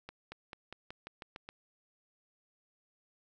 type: accelerating click train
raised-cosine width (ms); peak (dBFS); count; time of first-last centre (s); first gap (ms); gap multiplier
0.3; -28; 9; 0.09-1.489; 230; 0.92
effects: none